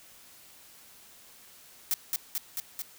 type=noise with echo; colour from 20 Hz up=blue; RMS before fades=-27 dBFS; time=1.91-1.94 s; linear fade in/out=0 ms; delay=220 ms; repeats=4; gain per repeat=-2 dB; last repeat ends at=2.82 s; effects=white hiss -54 dBFS RMS until 2.98 s